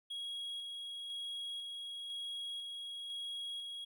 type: tone with tremolo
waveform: triangle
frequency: 3308 Hz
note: G#7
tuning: 8 cents flat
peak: -38 dBFS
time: 0.1-3.85 s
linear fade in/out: 10 ms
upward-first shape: square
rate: 1 Hz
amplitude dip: 25%
effects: none